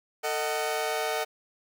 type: chord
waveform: sawtooth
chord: D# diminished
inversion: second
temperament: just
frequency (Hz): 448 / 622.3 / 746.7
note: A4 / D#5 / F#5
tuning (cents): +31 / 0 / +16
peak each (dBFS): -28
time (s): 0.23-1.25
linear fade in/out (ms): 20
effects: none